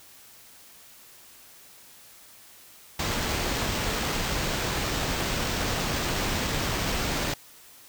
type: noise with sample-and-hold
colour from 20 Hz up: pink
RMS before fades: -28 dBFS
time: 2.99-7.34 s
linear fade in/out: 5 ms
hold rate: 11025 Hz
effects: white hiss -51 dBFS RMS until 7.88 s